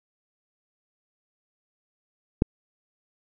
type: click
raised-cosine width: 3 ms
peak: -5 dBFS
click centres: 2.421 s
effects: none